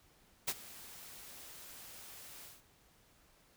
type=noise with ADSR envelope; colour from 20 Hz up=white; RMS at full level=-33 dBFS; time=0.47-2.63 s; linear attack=16 ms; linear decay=46 ms; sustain=-19 dB; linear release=180 ms; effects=pink hiss -67 dBFS RMS until 3.56 s